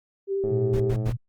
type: tone with vibrato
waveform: sine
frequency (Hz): 392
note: G4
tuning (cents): 0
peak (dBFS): -23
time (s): 0.27-0.95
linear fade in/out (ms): 50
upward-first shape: sine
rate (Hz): 12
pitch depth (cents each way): 13
type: click train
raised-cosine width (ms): 2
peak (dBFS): -21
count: 71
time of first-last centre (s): 0.44-1.094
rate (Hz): 107
type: tone with tremolo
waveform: sine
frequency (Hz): 118.5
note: A#2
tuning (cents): +29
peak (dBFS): -23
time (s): 0.5-1.17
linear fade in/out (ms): 20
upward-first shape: triangle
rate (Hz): 9.4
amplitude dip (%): 30
type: noise bursts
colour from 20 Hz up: brown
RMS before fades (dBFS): -29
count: 3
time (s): 0.73-1.127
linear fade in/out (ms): 10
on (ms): 75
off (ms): 86
effects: Opus 48 kbps